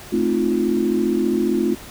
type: chord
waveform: sine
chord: F dominant seventh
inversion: first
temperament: just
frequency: 218.3 / 261.9 / 314.3 / 349.2 Hz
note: A3 / C4 / Eb4 / F4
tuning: -13 / +2 / +18 / 0 cents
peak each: -22 / -23 / -24 / -20 dBFS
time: 0.12-1.75 s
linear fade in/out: 10 ms
effects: pink hiss -39 dBFS RMS until 1.9 s